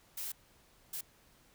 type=noise bursts at uneven times; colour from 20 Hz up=blue; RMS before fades=-40 dBFS; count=2; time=0.17-0.32 / 0.93-1.01 s; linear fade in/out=5 ms; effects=pink hiss -65 dBFS RMS until 1.54 s